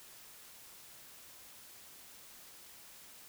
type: silence
effects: white hiss -55 dBFS RMS until 3.28 s